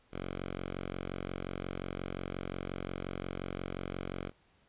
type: tone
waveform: 5% pulse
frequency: 45.65 Hz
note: F#1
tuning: 23 cents flat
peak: -26 dBFS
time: 0.11-4.32 s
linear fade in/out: 50 ms
effects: pink hiss -68 dBFS RMS until 4.68 s + resampled to 8000 Hz